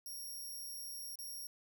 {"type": "tone with dropouts", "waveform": "5% pulse", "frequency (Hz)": 5588, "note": "F8", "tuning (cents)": 0, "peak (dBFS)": -38, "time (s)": [0.06, 1.47], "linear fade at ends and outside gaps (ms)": 2, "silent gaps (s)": [1.156, 1.188], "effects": []}